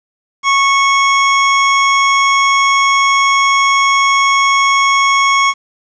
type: tone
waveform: 25% pulse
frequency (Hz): 1102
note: C#6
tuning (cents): -11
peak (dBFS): -5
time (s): 0.43-5.54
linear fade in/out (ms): 50
effects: resampled to 16000 Hz + 7-bit